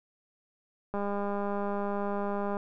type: click train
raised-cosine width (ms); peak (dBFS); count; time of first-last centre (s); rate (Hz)
1; -20; 330; 0.94-2.569; 202
effects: none